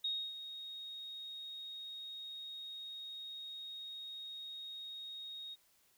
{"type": "tone with ADSR envelope", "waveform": "sine", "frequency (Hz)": 3741, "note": "A#7", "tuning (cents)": 5, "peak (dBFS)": -33, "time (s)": [0.04, 5.56], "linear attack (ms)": 6, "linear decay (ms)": 280, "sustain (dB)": -11, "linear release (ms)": 30, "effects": ["white hiss -71 dBFS RMS until 5.97 s"]}